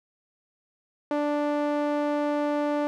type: tone with band-pass filter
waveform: sawtooth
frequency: 293.7 Hz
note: D4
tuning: in tune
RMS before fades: -26 dBFS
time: 1.11-2.87 s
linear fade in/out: 0 ms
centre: 590 Hz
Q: 1.1
effects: none